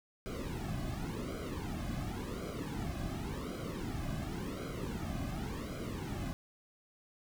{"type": "noise with flanger", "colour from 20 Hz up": "brown", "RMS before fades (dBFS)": -39, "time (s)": [0.26, 6.33], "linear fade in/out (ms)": 0, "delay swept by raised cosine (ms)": [1.1, 2.2], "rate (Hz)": 0.91, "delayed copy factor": -0.9, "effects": []}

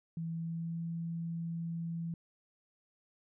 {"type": "tone with pitch glide", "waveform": "sine", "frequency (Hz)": [164.81, 167.01], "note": ["E3", "E3"], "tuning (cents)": [0, 23], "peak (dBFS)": -35, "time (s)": [0.17, 2.14], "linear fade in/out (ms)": 2, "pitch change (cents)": 23, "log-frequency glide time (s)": [0.31, 0.82], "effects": []}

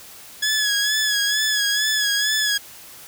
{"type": "tone with vibrato", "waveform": "15% pulse", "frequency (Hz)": 1689, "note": "G#6", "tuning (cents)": 29, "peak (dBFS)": -12, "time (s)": [0.42, 2.58], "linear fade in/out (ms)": 10, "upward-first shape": "sine", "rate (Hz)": 2.2, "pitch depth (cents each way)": 49, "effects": ["white hiss -42 dBFS RMS until 3.07 s"]}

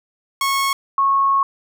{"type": "tone pair in turn", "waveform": ["sawtooth", "sine"], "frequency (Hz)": [1097, 1097], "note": ["C#6", "C#6"], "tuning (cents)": [-18, -18], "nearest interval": "unison", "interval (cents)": 0, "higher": "neither", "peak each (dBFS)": -13, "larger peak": "neither", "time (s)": [[0.41, 0.73], [0.98, 1.43]], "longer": "second", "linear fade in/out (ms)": 2, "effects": []}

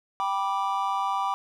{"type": "chord", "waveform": "triangle", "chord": "G major", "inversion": "none", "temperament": "just", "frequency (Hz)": [784, 980, 1176], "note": ["G5", "B5", "D6"], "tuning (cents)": [0, -14, 2], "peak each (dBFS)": -27, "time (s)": [0.2, 1.34], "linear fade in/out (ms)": 0, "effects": []}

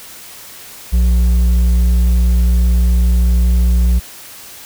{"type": "tone with hard clipping", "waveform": "sine", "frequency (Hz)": 60, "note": "B1", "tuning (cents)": -49, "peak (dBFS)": -10, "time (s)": [0.92, 4], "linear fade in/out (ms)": 20, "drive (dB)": 5, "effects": ["white hiss -35 dBFS RMS until 4.65 s"]}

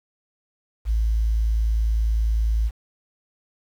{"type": "tone", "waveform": "sine", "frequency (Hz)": 55, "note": "A1", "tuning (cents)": 0, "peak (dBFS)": -17, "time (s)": [0.85, 2.71], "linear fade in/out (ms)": 50, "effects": ["tanh soft clip ceiling -13 dBFS", "8-bit"]}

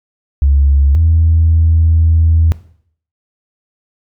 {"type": "tone pair in turn", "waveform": "sine", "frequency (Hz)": [69.9, 81.4], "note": ["C#2", "E2"], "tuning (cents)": [15, -21], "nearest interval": "minor third", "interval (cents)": 264, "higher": "second", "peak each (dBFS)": -6, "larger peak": "neither", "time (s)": [[0.42, 0.95], [0.95, 2.52]], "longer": "second", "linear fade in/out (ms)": 0, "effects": ["noise-tail reverb RT60 0.6 s tail -18 dB re dry", "tanh soft clip ceiling -2 dBFS"]}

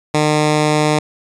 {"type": "tone", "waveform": "10% pulse", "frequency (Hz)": 151.6, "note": "D#3", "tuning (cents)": -45, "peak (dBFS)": -4, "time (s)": [0.14, 0.99], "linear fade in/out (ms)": 5, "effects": ["resampled to 22050 Hz"]}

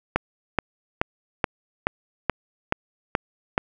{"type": "click train", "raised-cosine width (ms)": 0.5, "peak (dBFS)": -4, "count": 9, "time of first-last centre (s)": [0.16, 3.579], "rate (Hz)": 2.34, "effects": []}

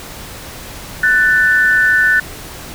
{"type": "tone pair together", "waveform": "sine", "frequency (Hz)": [1490.9, 1773], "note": ["F#6", "A6"], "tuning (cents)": [13, 13], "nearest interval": "minor third", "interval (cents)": 300, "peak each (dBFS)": [-11, -12], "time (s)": [1.03, 2.2], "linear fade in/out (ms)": 5, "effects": ["pink hiss -31 dBFS RMS until 2.74 s"]}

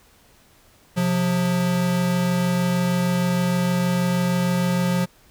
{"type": "tone pair together", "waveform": "square", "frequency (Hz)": [132.2, 178.62], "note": ["C3", "F3"], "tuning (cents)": [18, 39], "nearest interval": "perfect fourth", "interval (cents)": 521, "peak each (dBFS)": [-27, -20], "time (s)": [0.96, 5.06], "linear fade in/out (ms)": 20, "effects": ["pink hiss -55 dBFS RMS until 5.3 s"]}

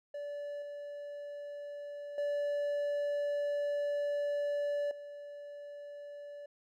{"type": "tone with level steps", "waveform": "triangle", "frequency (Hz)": 579, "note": "D5", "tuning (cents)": -25, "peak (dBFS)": [-36, -39, -29, -42], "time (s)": [0.14, 6.46], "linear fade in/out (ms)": 5, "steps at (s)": [0.62, 2.18, 4.91], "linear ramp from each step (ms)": 2, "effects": []}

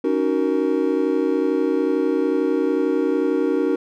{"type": "chord", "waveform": "triangle", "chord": "D# minor seventh", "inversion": "third", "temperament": "just", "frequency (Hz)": [280, 311.1, 373.4, 466.7], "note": ["C#4", "D#4", "F#4", "A#4"], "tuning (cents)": [18, 0, 16, 2], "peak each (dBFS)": -21, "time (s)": [0.04, 3.76], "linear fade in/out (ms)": 5, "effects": []}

